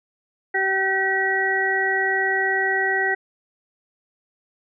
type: harmonic tone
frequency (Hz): 384.1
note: G4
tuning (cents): -35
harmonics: 1 / 2 / 4 / 5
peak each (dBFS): -26 / -26 / -26 / -21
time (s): 0.54-3.15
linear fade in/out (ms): 10
effects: none